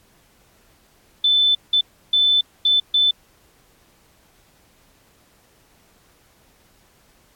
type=tone bursts at uneven times; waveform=sine; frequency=3519 Hz; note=A7; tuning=in tune; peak=-13 dBFS; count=5; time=1.24-1.55 / 1.73-1.81 / 2.13-2.41 / 2.65-2.8 / 2.94-3.11 s; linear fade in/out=5 ms; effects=pink hiss -57 dBFS RMS until 7.35 s + AAC 64 kbps